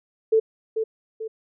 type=tone with echo; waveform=sine; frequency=442.5 Hz; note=A4; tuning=10 cents sharp; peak=-14 dBFS; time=0.32-0.4 s; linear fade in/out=10 ms; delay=440 ms; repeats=2; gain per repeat=-7 dB; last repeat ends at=1.28 s; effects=none